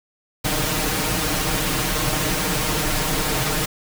pink noise with comb filter, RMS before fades -22 dBFS, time 0.44-3.66 s, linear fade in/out 10 ms, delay 6.5 ms, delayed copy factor +0.95, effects none

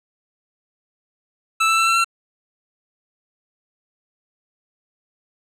25% pulse tone with pitch steps, 1318 / 1327.2 / 1336.4 / 1345.7 / 1355.1 Hz, E6 / E6 / E6 / E6 / E6, -1 / +11 / +23 / +35 / +47 cents, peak -11 dBFS, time 1.6-2.045 s, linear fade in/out 10 ms, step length 89 ms, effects low-pass 9000 Hz 12 dB/octave

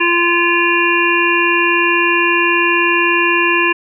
harmonic tone, 344.9 Hz, F4, 22 cents flat, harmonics 1 / 3 / 5 / 7 / 8, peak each -17 / -17 / -17 / -17 / -17 dBFS, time 0-3.73 s, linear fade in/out 10 ms, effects none

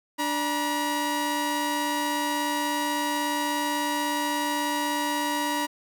sawtooth tone pair together, 293.7 / 957.5 Hz, D4 / A#5, 0 / +46 cents, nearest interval octave + minor sixth, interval 2046 cents, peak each -25 / -23 dBFS, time 0.18-5.67 s, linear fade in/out 20 ms, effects none

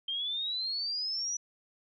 sine exponential sweep, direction up, 3154 to 5920 Hz, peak -31 dBFS, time 0.08-1.37 s, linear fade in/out 5 ms, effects none

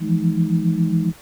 sine tone cluster, 163.5 / 170.7 / 178.2 / 210.3 / 314.2 Hz, E3 / F3 / F3 / G#3 / D#4, -14 / -39 / +35 / +22 / +17 cents, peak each -21 / -19 / -28 / -24 / -26 dBFS, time 0-1.13 s, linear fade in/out 50 ms, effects pink hiss -45 dBFS RMS until 1.21 s

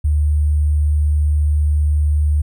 sine tone with sample-and-hold, 74.6 Hz, D2, 28 cents sharp, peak -12 dBFS, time 0.04-2.42 s, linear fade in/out 10 ms, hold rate 8820 Hz, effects none

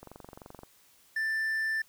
click train, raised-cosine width 1 ms, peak -31 dBFS, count 15, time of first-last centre 0.03-0.633 s, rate 23.2 Hz
triangle tone, 1772 Hz, A6, 12 cents sharp, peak -26 dBFS, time 1.16-1.82 s, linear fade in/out 5 ms
effects white hiss -62 dBFS RMS until 1.88 s

